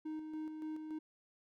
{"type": "tone with tremolo", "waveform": "triangle", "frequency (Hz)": 311.1, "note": "D#4", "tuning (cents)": 0, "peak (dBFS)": -37, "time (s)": [0.05, 0.99], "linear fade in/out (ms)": 10, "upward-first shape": "square", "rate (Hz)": 3.5, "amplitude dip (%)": 40, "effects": []}